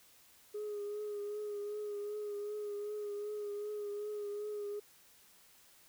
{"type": "tone with vibrato", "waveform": "sine", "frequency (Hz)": 415.3, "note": "G#4", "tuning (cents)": 0, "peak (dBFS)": -36, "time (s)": [0.54, 4.8], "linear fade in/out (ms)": 10, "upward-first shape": "triangle", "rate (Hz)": 2.6, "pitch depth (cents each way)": 35, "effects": ["tanh soft clip ceiling -35 dBFS", "white hiss -63 dBFS RMS until 5.88 s"]}